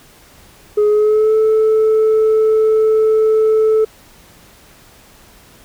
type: tone with pitch glide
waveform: sine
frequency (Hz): 419.2 to 437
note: G#4 to A4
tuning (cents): +16 to -12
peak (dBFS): -7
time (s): 0.77-3.85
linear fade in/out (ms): 10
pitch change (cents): +72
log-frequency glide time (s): 0.88-1.34
effects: tanh soft clip ceiling -8 dBFS + pink hiss -45 dBFS RMS until 5.64 s